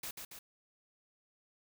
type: noise with echo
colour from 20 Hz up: white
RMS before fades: -42 dBFS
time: 0.03-0.11 s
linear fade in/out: 5 ms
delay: 140 ms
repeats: 2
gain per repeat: -4 dB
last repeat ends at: 0.39 s
effects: none